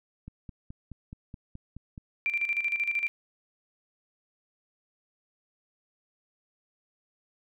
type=click train; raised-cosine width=5 ms; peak=-29 dBFS; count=9; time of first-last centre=0.28-1.979 s; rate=4.71 Hz
type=tone with tremolo; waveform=sine; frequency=2360 Hz; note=D7; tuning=8 cents sharp; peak=-24 dBFS; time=2.26-3.08 s; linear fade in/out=0 ms; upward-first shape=square; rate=13 Hz; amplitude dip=65%
effects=none